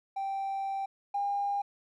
triangle tone pair in turn, 782 / 805.8 Hz, G5 / G5, -4 / +48 cents, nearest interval minor second, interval 52 cents, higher second, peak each -28 / -24 dBFS, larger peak second, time 0.16-0.86 / 1.14-1.62 s, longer first, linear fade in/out 10 ms, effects tanh soft clip ceiling -26 dBFS

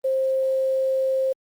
sine tone with quantisation, 529 Hz, C5, 19 cents sharp, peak -19 dBFS, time 0.04-1.33 s, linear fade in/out 10 ms, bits 8, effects Opus 24 kbps

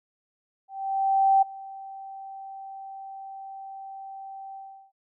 sine tone with ADSR envelope, 778 Hz, G5, 13 cents flat, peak -15 dBFS, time 0.68-4.92 s, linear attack 740 ms, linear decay 11 ms, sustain -22 dB, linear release 370 ms, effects none

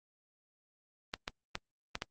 clicks, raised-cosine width 0.2 ms, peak -17 dBFS, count 5, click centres 1.139 / 1.279 / 1.554 / 1.954 / 2.021 s, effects Opus 32 kbps

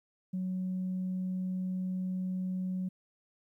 sine tone, 185 Hz, F#3, in tune, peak -30 dBFS, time 0.33-2.89 s, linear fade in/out 10 ms, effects tanh soft clip ceiling -28 dBFS + 12-bit

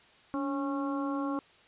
harmonic tone with a mistuned harmonic, 273.7 Hz, C#4, 22 cents flat, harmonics 1 / 2 / 3 / 4 / 5, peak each -31 / -39 / -42 / -38 / -44 dBFS, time 0.34-1.39 s, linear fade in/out 0 ms, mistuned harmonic 1, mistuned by +64 cents, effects white hiss -59 dBFS RMS until 1.67 s + resampled to 8000 Hz

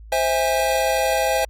square chord, C augmented, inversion none, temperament just, 523.3 / 654.1 / 817.6 Hz, C5 / E5 / G#5, 0 / -14 / -27 cents, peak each -23 dBFS, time 0.12-1.45 s, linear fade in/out 5 ms, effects added 54 Hz sine -38 dBFS peak until 1.49 s + AAC 48 kbps

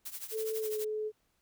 blue noise with tremolo, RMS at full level -39 dBFS, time 0.05-0.85 s, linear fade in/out 10 ms, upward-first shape triangle, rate 12 Hz, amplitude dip 85%
sine tone with pitch glide, 440 to 429.2 Hz, A4 to A4, 0 to -43 cents, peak -32 dBFS, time 0.31-1.12 s, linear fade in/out 50 ms, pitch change -43 cents, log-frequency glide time 0.59-0.69 s
effects pink hiss -75 dBFS RMS until 1.41 s

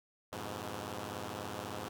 5% pulse chord, F diminished, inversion none, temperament equal, 87.31 / 103.83 / 123.47 Hz, F2 / Ab2 / Cb3, 0 / 0 / 0 cents, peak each -34 / -31 / -34 dBFS, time 0.32-1.89 s, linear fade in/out 10 ms, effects none

